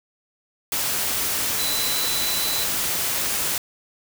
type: tone in noise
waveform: sine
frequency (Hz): 4000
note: B7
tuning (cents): +21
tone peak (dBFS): -27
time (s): 1.59-2.64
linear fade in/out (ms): 2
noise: white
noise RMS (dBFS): -24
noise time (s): 0.72-3.58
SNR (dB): -6
effects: none